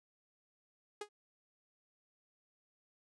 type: tone with exponential decay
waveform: sawtooth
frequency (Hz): 415.3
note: G#4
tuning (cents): 0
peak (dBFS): -34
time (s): 1.01-1.09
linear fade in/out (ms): 5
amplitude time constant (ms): 17
effects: resampled to 24000 Hz